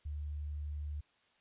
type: tone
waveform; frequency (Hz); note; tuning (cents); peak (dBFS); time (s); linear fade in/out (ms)
sine; 74; D2; +14; -37; 0.05-1.01; 10
effects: white hiss -71 dBFS RMS until 1.4 s + resampled to 8000 Hz